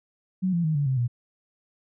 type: tone with pitch steps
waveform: sine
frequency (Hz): 186.3 / 170.84 / 156.66 / 143.66 / 131.73 / 120.8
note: F#3 / F3 / D#3 / D3 / C3 / B2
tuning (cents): +12 / -38 / +12 / -38 / +12 / -38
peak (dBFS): -21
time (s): 0.42-1.08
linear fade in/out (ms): 20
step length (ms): 110
effects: none